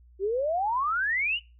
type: exponential sweep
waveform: sine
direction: up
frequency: 370 to 3022 Hz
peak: -24 dBFS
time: 0.19-1.4 s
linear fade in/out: 50 ms
effects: noise-tail reverb RT60 0.3 s tail -22 dB re dry + added 60 Hz sine -52 dBFS peak until 1.59 s